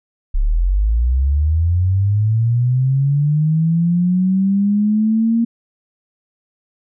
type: linear sweep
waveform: sine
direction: up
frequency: 32.46 to 233.1 Hz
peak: -12 dBFS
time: 0.34-5.45 s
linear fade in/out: 10 ms
effects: none